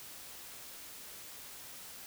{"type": "silence", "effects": ["white hiss -49 dBFS RMS until 2.06 s"]}